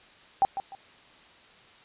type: tone with echo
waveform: sine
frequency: 784 Hz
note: G5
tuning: in tune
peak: -17 dBFS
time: 0.42-0.45 s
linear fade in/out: 0 ms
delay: 150 ms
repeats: 2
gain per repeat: -11 dB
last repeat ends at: 0.75 s
effects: white hiss -54 dBFS RMS until 1.84 s + resampled to 8000 Hz